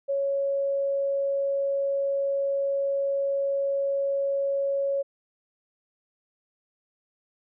sine tone, 554.4 Hz, C#5, in tune, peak -23 dBFS, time 0.08-5.03 s, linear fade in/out 20 ms, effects none

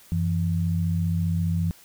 sine tone pair together, 92.5 / 167.31 Hz, F#2 / E3, 0 / +26 cents, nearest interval minor seventh, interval 1026 cents, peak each -24 dBFS, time 0.12-1.71 s, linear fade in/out 0 ms, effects white hiss -52 dBFS RMS until 1.84 s

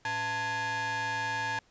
45% pulse ring-modulated tone, 389.7 Hz, G4, 10 cents flat, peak -27 dBFS, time 0.05-1.59 s, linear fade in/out 2 ms, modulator 1280 Hz, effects pink hiss -65 dBFS RMS until 1.7 s + resampled to 16000 Hz

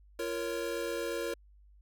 square chord, Bb minor, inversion second, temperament equal with one note detuned, 343.6 / 466.2 / 554.4 Hz, F4 / Bb4 / Db5, -28 / 0 / 0 cents, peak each -39 / -37 / -39 dBFS, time 0.19-1.34 s, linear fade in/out 5 ms, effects added 50 Hz sine -56 dBFS peak until 1.81 s

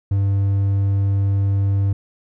triangle tone, 98.8 Hz, G2, 14 cents sharp, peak -13 dBFS, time 0.11-1.93 s, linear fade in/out 5 ms, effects none

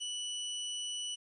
sawtooth tone, 2960 Hz, F#7, in tune, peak -33 dBFS, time 0-1.16 s, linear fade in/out 20 ms, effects resampled to 24000 Hz + 12-bit

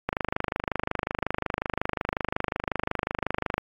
click train, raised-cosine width 0.5 ms, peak -10 dBFS, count 90, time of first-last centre 0.09-3.58 s, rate 25.5 Hz, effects AAC 48 kbps

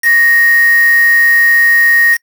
sine tone with quantisation, 1867 Hz, A#6, 2 cents sharp, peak -6 dBFS, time 0.02-2.18 s, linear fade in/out 50 ms, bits 3, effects noise-tail reverb RT60 0.1 s tail -26 dB re dry

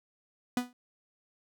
45% pulse tone with exponential decay, 246.9 Hz, B3, in tune, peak -24 dBFS, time 0.57-0.73 s, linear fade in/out 2 ms, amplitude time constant 33 ms, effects none

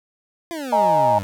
25% pulse exponential sweep, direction down, 349 to 94.1 Hz, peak -23 dBFS, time 0.51-1.23 s, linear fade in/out 0 ms
sine chord, D# suspended fourth, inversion none, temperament equal, 622.3 / 830.6 / 932.3 Hz, D#5 / G#5 / A#5, 0 / 0 / 0 cents, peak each -18 / -19 / -18 dBFS, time 0.72-1.19 s, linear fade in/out 10 ms
effects none

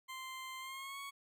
20% pulse tone with pitch glide, 1044 to 1112.5 Hz, C6 to C#6, -4 to +6 cents, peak -39 dBFS, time 0.08-1.11 s, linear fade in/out 20 ms, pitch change +110 cents, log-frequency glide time 0.59-1 s, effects none

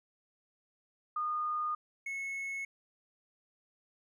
sine / triangle tone pair in turn, 1224 / 2191 Hz, D#6 / C#7, -29 / -21 cents, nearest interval minor seventh, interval 1008 cents, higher second, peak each -31 / -34 dBFS, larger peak first, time 1.16-1.75 / 2.06-2.65 s, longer neither, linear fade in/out 5 ms, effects none

